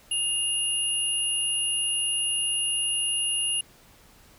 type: tone pair together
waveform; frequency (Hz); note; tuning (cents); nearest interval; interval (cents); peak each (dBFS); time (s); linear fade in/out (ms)
sine; 2828 / 10689; F7 / E9; +21 / +23; octave + major seventh; 2302; -26 / -27; 0.11-3.61; 5
effects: pink hiss -55 dBFS RMS until 4.38 s